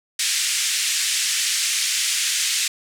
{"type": "band-pass noise", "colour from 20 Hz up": "white", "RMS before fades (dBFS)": -22, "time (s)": [0.19, 2.68], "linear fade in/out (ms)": 5, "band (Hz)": [1900, 8700], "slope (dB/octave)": 24, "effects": []}